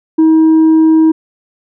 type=tone with tanh clipping; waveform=triangle; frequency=318.7 Hz; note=D#4; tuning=42 cents sharp; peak=-5 dBFS; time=0.18-1.12 s; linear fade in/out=10 ms; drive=7 dB; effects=none